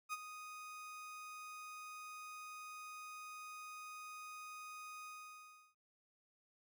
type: tone with ADSR envelope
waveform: 30% pulse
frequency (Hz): 1244.5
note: D#6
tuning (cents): 0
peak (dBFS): -35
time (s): 0.09-5.75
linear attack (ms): 40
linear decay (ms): 31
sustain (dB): -11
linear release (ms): 690
effects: none